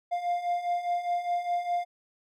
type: beating tone pair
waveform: triangle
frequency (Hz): 698.5 / 703.4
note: F5 / F5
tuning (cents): 0 / +12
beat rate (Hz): 4.9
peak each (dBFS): -31 / -26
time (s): 0.11-1.85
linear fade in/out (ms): 20
effects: none